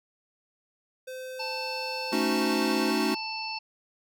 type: tone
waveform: square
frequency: 515 Hz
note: C5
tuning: 28 cents flat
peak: -37 dBFS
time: 1.07-2.91 s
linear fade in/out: 10 ms
type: harmonic tone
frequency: 884 Hz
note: A5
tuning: 8 cents sharp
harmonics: 1 / 3 / 5 / 6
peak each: -36 / -36 / -37 / -41 dBFS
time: 1.39-3.59 s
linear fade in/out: 10 ms
type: chord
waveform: square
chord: D# half-diminished seventh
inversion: second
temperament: equal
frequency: 220 / 277.2 / 311.1 / 370 Hz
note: A3 / C#4 / D#4 / F#4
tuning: 0 / 0 / 0 / 0 cents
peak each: -31 dBFS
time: 2.12-3.15 s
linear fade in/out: 10 ms
effects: none

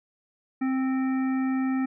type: harmonic tone with a mistuned harmonic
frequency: 262.8 Hz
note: C4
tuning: 8 cents sharp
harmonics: 1 / 3 / 5 / 7 / 9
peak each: -23 / -38 / -40 / -41 / -45 dBFS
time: 0.61-1.86 s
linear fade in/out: 10 ms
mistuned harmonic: 9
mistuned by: -27 cents
effects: none

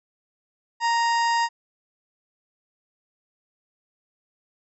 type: harmonic tone with a mistuned harmonic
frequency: 932.3 Hz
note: A#5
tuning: in tune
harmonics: 1 / 2 / 3 / 4 / 5 / 6 / 7 / 8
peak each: -20 / -27 / -35 / -41 / -33 / -45 / -41 / -41 dBFS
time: 0.8-1.49 s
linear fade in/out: 50 ms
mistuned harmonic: 5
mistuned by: +83 cents
effects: none

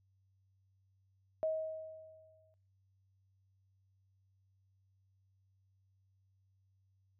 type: tone with exponential decay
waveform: sine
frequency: 634 Hz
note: D#5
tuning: 32 cents sharp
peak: -30 dBFS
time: 1.43-2.54 s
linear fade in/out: 0 ms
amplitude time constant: 240 ms
effects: noise-tail reverb RT60 0.5 s tail -25 dB re dry + added 96 Hz sine -70 dBFS peak until 7.19 s

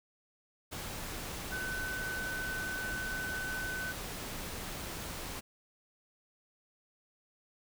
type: tone in noise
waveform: sine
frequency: 1512 Hz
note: F#6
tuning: 37 cents sharp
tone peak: -36 dBFS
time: 1.51-3.93 s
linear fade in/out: 20 ms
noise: pink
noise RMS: -41 dBFS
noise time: 0.71-5.41 s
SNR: +2 dB
effects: none

